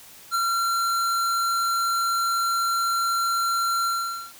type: tone with ADSR envelope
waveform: square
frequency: 1368 Hz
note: F6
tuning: 36 cents flat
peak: -20 dBFS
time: 0.31-4.33 s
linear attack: 41 ms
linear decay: 10 ms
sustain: -2 dB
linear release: 470 ms
effects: white hiss -47 dBFS RMS until 4.39 s